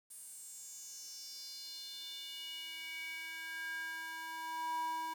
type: tone with high-pass filter sweep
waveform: square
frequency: 323.4 Hz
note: E4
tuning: 33 cents flat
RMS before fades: -44 dBFS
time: 0.1-5.14 s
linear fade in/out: 10 ms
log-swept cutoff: 9400 to 810 Hz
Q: 5
effects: 10-bit